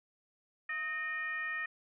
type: tone with frequency modulation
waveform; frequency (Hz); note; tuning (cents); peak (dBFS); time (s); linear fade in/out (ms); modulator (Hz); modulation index
sine; 1846; A#6; -17; -34; 0.69-1.66; 5; 581; 0.7
effects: none